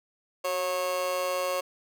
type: tone with amplitude modulation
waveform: 30% pulse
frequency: 547 Hz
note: C#5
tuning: 23 cents flat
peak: -21 dBFS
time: 0.44-1.61 s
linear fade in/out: 10 ms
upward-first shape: sine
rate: 174 Hz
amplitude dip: 70%
effects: none